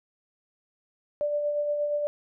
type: tone with tremolo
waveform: sine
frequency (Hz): 588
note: D5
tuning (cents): +2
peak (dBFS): -23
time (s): 1.21-2.07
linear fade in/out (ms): 0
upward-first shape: sine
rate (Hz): 8.5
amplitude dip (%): 35
effects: none